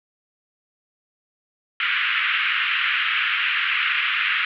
white band-pass noise, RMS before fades -22 dBFS, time 1.8-4.45 s, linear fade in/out 2 ms, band 1300 to 3000 Hz, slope 48 dB/octave, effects none

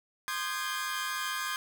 sawtooth chord, Ab major seventh, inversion first, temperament equal with one note detuned, 1046.5 / 1221.7 / 1568 / 1661.2 Hz, C6 / Eb6 / G6 / Ab6, 0 / -32 / 0 / 0 cents, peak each -34 dBFS, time 0.28-1.56 s, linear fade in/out 0 ms, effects none

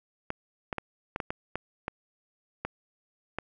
clicks, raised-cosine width 0.5 ms, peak -16 dBFS, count 10, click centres 0.304 / 0.728 / 0.783 / 1.161 / 1.202 / 1.305 / 1.556 / 1.881 / 2.65 / 3.386 s, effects none

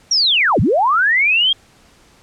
sine linear two-way sweep, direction down then up, 5750 to 73.7 to 3276 Hz, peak -11 dBFS, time 0.11-1.53 s, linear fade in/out 5 ms, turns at 0.6 s, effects pink hiss -50 dBFS RMS until 2.22 s + low-pass 9000 Hz 12 dB/octave

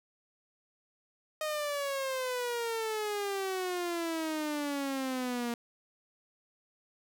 sawtooth exponential sweep, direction down, 622.3 to 234.5 Hz, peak -28 dBFS, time 1.41-5.54 s, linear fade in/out 2 ms, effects none

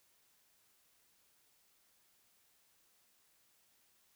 silence, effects white hiss -72 dBFS RMS until 4.15 s

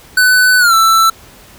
square tone with pitch glide, 1501 to 1329.5 Hz, F#6 to E6, +24 to +14 cents, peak -7 dBFS, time 0.17-1.1 s, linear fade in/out 5 ms, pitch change -210 cents, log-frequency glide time 0.59-0.74 s, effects pink hiss -40 dBFS RMS until 1.58 s

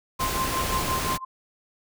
sine tone with tremolo, 1046.5 Hz, C6, in tune, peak -23 dBFS, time 0.19-1.25 s, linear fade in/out 10 ms, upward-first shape triangle, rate 5.7 Hz, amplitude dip 95%
pink noise, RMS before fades -28 dBFS, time 0.19-1.18 s, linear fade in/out 20 ms
effects none

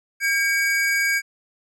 square tone pair together, 1613.8 / 2264 Hz, G6 / C#7, +50 / +36 cents, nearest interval tritone, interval 586 cents, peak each -22 dBFS, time 0.2-1.22 s, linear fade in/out 50 ms, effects low-pass 12000 Hz 12 dB/octave

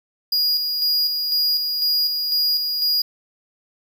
square tone with tremolo, 4873 Hz, D#8, 37 cents flat, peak -17 dBFS, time 0.32-3.02 s, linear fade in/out 5 ms, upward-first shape square, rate 2 Hz, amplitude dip 40%, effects 8-bit

